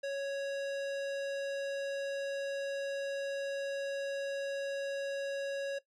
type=tone with low-pass filter; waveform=square; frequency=554.4 Hz; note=C#5; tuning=in tune; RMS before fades=-36 dBFS; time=0.03-5.79 s; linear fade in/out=10 ms; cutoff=5600 Hz; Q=0.69; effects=noise-tail reverb RT60 0.1 s tail -17 dB re dry